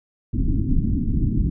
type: low-pass noise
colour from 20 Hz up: pink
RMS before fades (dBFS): -20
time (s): 0.33-1.5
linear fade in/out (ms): 10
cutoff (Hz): 300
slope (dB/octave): 48
effects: none